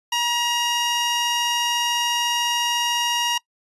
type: tone pair together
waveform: 35% pulse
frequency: 954 / 2842 Hz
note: A#5 / F7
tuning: +40 / +30 cents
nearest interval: octave + perfect fifth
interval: 1890 cents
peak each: -21 dBFS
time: 0.12-3.38 s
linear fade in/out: 5 ms
effects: noise-tail reverb RT60 0.1 s tail -22 dB re dry + resampled to 24000 Hz